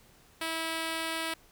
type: tone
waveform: 5% pulse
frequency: 325.2 Hz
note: E4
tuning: 23 cents flat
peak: -20 dBFS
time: 0.41-1.34 s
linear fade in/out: 5 ms
effects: pink hiss -60 dBFS RMS until 1.51 s